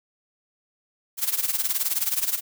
blue noise with tremolo, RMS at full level -22 dBFS, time 1.17-2.41 s, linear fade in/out 50 ms, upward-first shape sine, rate 19 Hz, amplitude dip 80%, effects none

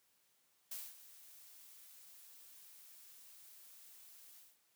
blue noise with ADSR envelope, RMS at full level -44 dBFS, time 0.71-4.58 s, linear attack 7 ms, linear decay 220 ms, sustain -15 dB, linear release 200 ms, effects white hiss -75 dBFS RMS until 4.75 s + high-pass 100 Hz 12 dB/octave

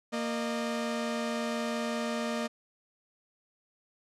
sawtooth tone pair together, 232.2 / 611 Hz, A#3 / D#5, -7 / -32 cents, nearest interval octave + perfect fourth, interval 1675 cents, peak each -28 / -31 dBFS, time 0.12-2.48 s, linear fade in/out 20 ms, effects low-pass 8000 Hz 12 dB/octave

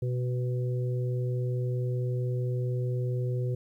harmonic tone, 124.5 Hz, B2, 14 cents sharp, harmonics 1 / 3 / 4, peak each -27 / -37 / -39 dBFS, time 0.02-3.55 s, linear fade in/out 5 ms, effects 11-bit

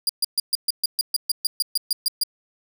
sawtooth tone bursts, 4828 Hz, D8, 47 cents sharp, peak -15 dBFS, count 15, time 0.07-2.235 s, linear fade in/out 2 ms, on 23 ms, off 130 ms, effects none

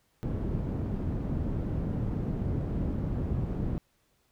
white low-pass noise, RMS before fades -31 dBFS, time 0.23-3.78 s, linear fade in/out 0 ms, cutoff 180 Hz, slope 12 dB/octave, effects pink hiss -71 dBFS RMS until 4.31 s

